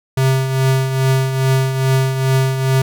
square tone with tremolo, 132.5 Hz, C3, 22 cents sharp, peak -11 dBFS, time 0.17-2.82 s, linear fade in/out 5 ms, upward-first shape triangle, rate 2.4 Hz, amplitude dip 60%, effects none

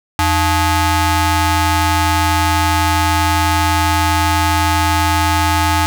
sawtooth ring-modulated tone, 391.1 Hz, G4, 4 cents flat, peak -5 dBFS, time 0.19-5.86 s, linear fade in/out 0 ms, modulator 475 Hz, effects none

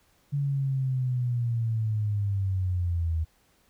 sine linear sweep, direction down, 143.4 to 79 Hz, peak -24 dBFS, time 0.32-3.25 s, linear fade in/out 20 ms, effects pink hiss -65 dBFS RMS until 3.69 s

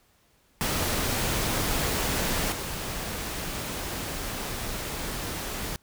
pink noise with level steps, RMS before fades -27 / -33 dBFS, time 0.61-5.76 s, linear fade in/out 0 ms, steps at 2.52 s, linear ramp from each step 2 ms, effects pink hiss -64 dBFS RMS until 5.82 s

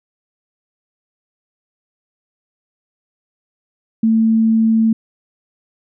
sine tone, 223.4 Hz, A3, 27 cents sharp, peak -10 dBFS, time 4.03-4.93 s, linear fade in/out 5 ms, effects none

